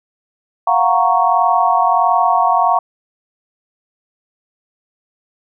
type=chord; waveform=sine; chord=Gb major seventh; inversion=third; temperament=equal; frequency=698.5 / 740 / 932.3 / 1108.7 Hz; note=F5 / Gb5 / Bb5 / Db6; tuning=0 / 0 / 0 / 0 cents; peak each=-16 dBFS; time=0.67-2.79 s; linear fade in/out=5 ms; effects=none